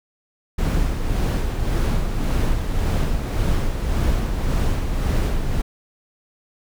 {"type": "noise with tremolo", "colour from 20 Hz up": "brown", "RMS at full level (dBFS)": -18, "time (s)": [0.58, 5.62], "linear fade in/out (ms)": 10, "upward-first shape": "sine", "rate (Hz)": 1.8, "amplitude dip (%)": 45, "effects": []}